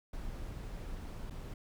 brown noise with dropouts, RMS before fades -42 dBFS, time 0.13-1.54 s, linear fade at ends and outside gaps 5 ms, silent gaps 1.3-1.306 s, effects none

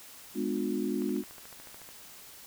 sine chord, G# diminished seventh, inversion none, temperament just, 207.7 / 249.2 / 299 / 358.8 Hz, G#3 / B3 / D4 / F4, 0 / +16 / +31 / +47 cents, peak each -34 dBFS, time 0.34-1.24 s, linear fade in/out 50 ms
click train, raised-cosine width 0.5 ms, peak -34 dBFS, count 13, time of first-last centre 1.02-1.89 s, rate 13.8 Hz
effects white hiss -50 dBFS RMS until 2.46 s

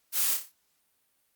blue noise with echo, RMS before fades -27 dBFS, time 0.12-0.38 s, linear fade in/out 50 ms, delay 30 ms, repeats 5, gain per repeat -6 dB, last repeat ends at 0.53 s, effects white hiss -72 dBFS RMS until 1.35 s + Opus 48 kbps

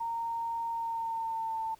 sine tone with pitch glide, 923 to 893.6 Hz, A#5 to A5, -17 to +27 cents, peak -31 dBFS, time 0-1.75 s, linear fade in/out 10 ms, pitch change -56 cents, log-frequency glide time 0.71-1.63 s, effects pink hiss -61 dBFS RMS until 1.79 s

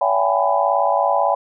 sine tone cluster, 568 / 671 / 774 / 832 / 998 Hz, C#5 / E5 / G5 / G#5 / B5, +42 / +31 / -22 / +3 / +18 cents, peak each -21 dBFS, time 0.01-1.35 s, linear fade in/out 5 ms, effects none

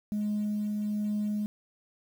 sine tone with tremolo, 209.4 Hz, G#3, 15 cents sharp, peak -25 dBFS, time 0.12-1.46 s, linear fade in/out 0 ms, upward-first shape triangle, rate 1.2 Hz, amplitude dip 25%, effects tanh soft clip ceiling -25 dBFS + 9-bit

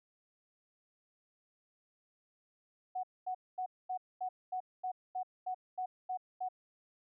sine tone bursts, 740 Hz, F#5, in tune, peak -34 dBFS, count 12, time 2.95-6.488 s, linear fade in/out 10 ms, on 84 ms, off 230 ms, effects none

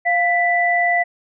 sine tone pair together, 698.5 / 1981 Hz, F5 / B6, 0 / +5 cents, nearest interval octave + tritone, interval 1805 cents, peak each -17 dBFS, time 0.05-1.04 s, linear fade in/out 20 ms, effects none

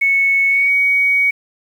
sine tone with pitch glide, 2208 to 2250 Hz, C#7 to C#7, -7 to +25 cents, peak -11 dBFS, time 0.01-1.31 s, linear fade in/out 10 ms, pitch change +32 cents, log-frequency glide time 0.49-0.71 s, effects 7-bit

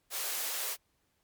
white high-pass noise, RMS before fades -35 dBFS, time 0.1-0.77 s, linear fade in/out 50 ms, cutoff 400 Hz, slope 24 dB/octave, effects pink hiss -75 dBFS RMS until 1.23 s + MP3 96 kbps

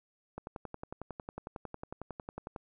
click train, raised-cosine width 1 ms, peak -26 dBFS, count 25, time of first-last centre 0.38-2.562 s, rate 11 Hz, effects none

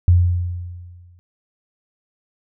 sine tone with exponential decay, 88.1 Hz, F2, 16 cents sharp, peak -7 dBFS, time 0.08-1.19 s, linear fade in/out 0 ms, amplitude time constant 240 ms, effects none

